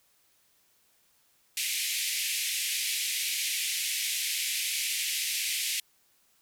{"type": "band-pass noise", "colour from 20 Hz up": "pink", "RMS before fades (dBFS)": -31, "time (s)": [1.57, 5.8], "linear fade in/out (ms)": 2, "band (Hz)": [2100, 14000], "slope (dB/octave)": 48, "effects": ["white hiss -67 dBFS RMS until 6.41 s"]}